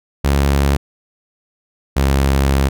sawtooth tone pair in turn, 69.8 / 68.28 Hz, C#2 / C#2, +13 / -26 cents, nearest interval unison, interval 39 cents, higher first, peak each -8 dBFS, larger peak neither, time 0.24-0.77 / 1.96-2.69 s, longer second, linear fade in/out 10 ms, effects none

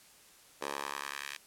10% pulse tone with high-pass filter sweep, 70.5 Hz, C#2, 30 cents sharp, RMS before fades -40 dBFS, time 0.61-1.37 s, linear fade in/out 10 ms, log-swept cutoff 570 to 2200 Hz, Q 1.4, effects white hiss -59 dBFS RMS until 1.46 s + low-pass 12000 Hz 12 dB/octave

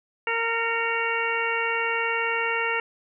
harmonic tone with a mistuned harmonic, 460.6 Hz, A#4, 21 cents flat, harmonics 1 / 2 / 3 / 4 / 5 / 6, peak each -30 / -30 / -30 / -30 / -30 / -30 dBFS, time 0.27-2.8 s, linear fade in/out 2 ms, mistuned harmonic 5, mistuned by -47 cents, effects none

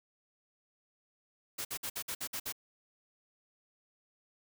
white noise bursts, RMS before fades -38 dBFS, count 8, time 1.58-2.525 s, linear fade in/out 10 ms, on 70 ms, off 55 ms, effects none

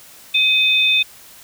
sine tone pair together, 2532 / 3579 Hz, D#7 / A7, +30 / +29 cents, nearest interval tritone, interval 599 cents, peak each -15 dBFS, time 0.34-1.03 s, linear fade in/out 10 ms, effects white hiss -43 dBFS RMS until 1.43 s

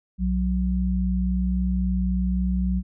sine tone pair together, 61.31 / 185 Hz, B1 / F#3, -12 / 0 cents, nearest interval octave + perfect fifth, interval 1912 cents, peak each -23 dBFS, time 0.18-2.83 s, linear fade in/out 50 ms, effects none

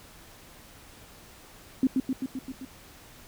sine tone with echo, 261.6 Hz, C4, in tune, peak -18 dBFS, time 1.83-1.87 s, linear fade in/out 2 ms, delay 130 ms, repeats 6, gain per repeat -3 dB, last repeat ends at 2.65 s, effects pink hiss -51 dBFS RMS until 3.27 s

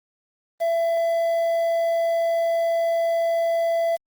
triangle tone with quantisation, 669 Hz, E5, 25 cents sharp, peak -17 dBFS, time 0.6-3.97 s, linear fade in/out 20 ms, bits 7, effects Opus 24 kbps

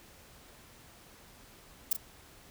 violet noise with echo, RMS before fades -26 dBFS, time 1.91-1.93 s, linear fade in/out 5 ms, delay 36 ms, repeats 1, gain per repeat -9 dB, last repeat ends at 1.966 s, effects pink hiss -56 dBFS RMS until 2.5 s

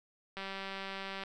click train, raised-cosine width 0.3 ms, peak -25 dBFS, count 169, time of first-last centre 0.37-1.236 s, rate 194 Hz, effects none

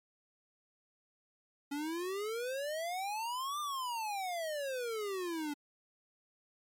square exponential two-way sweep, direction up then down, 279.2 to 1208 to 285.9 Hz, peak -36 dBFS, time 1.71-5.54 s, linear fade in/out 10 ms, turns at 3.6 s, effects MP3 64 kbps

